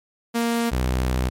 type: tone pair in turn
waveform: sawtooth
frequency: 233.4 / 63.3 Hz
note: A#3 / B1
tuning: +2 / +43 cents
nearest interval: octave + major seventh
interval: 2259 cents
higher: first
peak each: -16 dBFS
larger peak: neither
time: 0.34-0.71 / 0.71-1.3 s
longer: second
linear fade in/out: 20 ms
effects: MP3 64 kbps